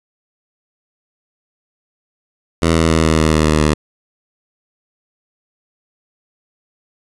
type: tone with pitch steps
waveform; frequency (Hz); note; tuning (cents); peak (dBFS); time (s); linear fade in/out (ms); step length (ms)
10% pulse; 82.41 / 81.46 / 80.53 / 79.6 / 78.69 / 77.78 / 76.89 / 76.01; E2 / E2 / E2 / D#2 / D#2 / D#2 / D#2 / D#2; 0 / -20 / -40 / +40 / +20 / 0 / -20 / -40; -3; 2.62-3.74; 5; 140
effects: resampled to 24000 Hz